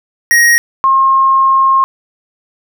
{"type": "tone pair in turn", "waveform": ["square", "sine"], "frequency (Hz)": [1881, 1071.3], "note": ["A#6", "C6"], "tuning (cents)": [15, 41], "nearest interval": "minor seventh", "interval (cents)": 974, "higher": "first", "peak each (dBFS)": -6, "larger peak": "neither", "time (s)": [[0.31, 0.58], [0.84, 1.84]], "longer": "second", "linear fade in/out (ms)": 0, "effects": []}